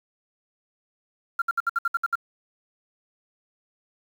sine tone bursts, 1381 Hz, F6, 20 cents flat, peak -19 dBFS, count 9, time 1.39-2.155 s, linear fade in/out 5 ms, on 29 ms, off 63 ms, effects tanh soft clip ceiling -15 dBFS + 8-bit

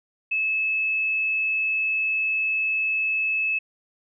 sine tone, 2600 Hz, E7, 24 cents flat, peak -21 dBFS, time 0.31-3.59 s, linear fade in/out 10 ms, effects none

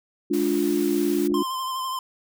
sine chord, D diminished, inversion second, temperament just, 211.4 / 293.7 / 352.4 Hz, Ab3 / D4 / F4, +31 / 0 / +16 cents, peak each -28 / -23 / -23 dBFS, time 0.3-1.43 s, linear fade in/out 10 ms
white noise, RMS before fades -37 dBFS, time 0.33-1.28 s, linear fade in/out 10 ms
clicks, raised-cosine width 2 ms, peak -31 / -28 dBFS, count 2, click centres 1.303 / 1.318 s
square tone with vibrato, 1042 Hz, C6, 7 cents flat, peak -27 dBFS, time 1.34-1.99 s, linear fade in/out 2 ms, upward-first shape triangle, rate 12 Hz, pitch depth 37 cents each way
effects none

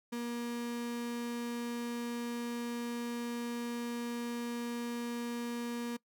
35% pulse tone, 237.7 Hz, A#3, 34 cents sharp, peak -34 dBFS, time 0.12-5.97 s, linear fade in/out 10 ms, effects noise-tail reverb RT60 0.1 s tail -22 dB re dry

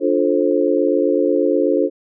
sine chord, D minor seventh, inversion none, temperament just, 293.7 / 352.4 / 440.5 / 528.6 Hz, D4 / F4 / A4 / C5, 0 / +16 / +2 / +18 cents, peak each -19 dBFS, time 0-1.9 s, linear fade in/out 50 ms, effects none

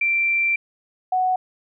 sine tone pair in turn, 2353 / 741.1 Hz, D7 / F#5, +3 / +3 cents, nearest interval octave + minor sixth, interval 2000 cents, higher first, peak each -17 / -17 dBFS, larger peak neither, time 0.01-0.56 / 1.12-1.36 s, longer first, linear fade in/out 5 ms, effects none

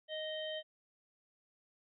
harmonic tone, 622.3 Hz, D#5, in tune, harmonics 1 / 3 / 5 / 6, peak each -40 / -48 / -43 / -53 dBFS, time 0.08-0.63 s, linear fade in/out 50 ms, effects none

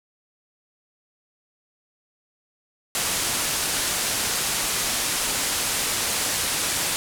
white low-pass noise, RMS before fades -25 dBFS, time 2.95-6.96 s, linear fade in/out 0 ms, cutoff 11000 Hz, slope 24 dB/octave, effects none

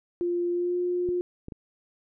sine tone with pitch glide, 349.2 to 355.9 Hz, F4 to F4, 0 to +33 cents, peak -24 dBFS, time 0.21-1.21 s, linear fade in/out 0 ms, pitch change +33 cents, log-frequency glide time 0.51-0.77 s
clicks, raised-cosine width 3 ms, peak -25 dBFS, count 3, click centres 1.089 / 1.484 / 1.522 s
effects none

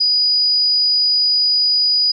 sine tone, 4925 Hz, D#8, 19 cents flat, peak -12 dBFS, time 0-2.12 s, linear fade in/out 10 ms, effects none

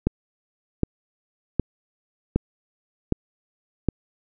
click train, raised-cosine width 3 ms, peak -6 dBFS, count 6, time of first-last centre 0.07-3.887 s, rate 1.31 Hz, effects none

